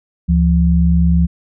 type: tone pair together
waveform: sine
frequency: 72.06 / 171.4 Hz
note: D2 / F3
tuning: -32 / -32 cents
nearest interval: octave + minor third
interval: 1500 cents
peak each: -12 dBFS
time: 0.28-1.27 s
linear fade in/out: 20 ms
effects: none